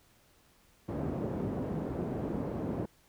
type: band-pass noise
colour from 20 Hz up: pink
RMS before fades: -35 dBFS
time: 0.88-2.86 s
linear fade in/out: 10 ms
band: 120 to 480 Hz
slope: 12 dB/octave
effects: pink hiss -65 dBFS RMS until 3.08 s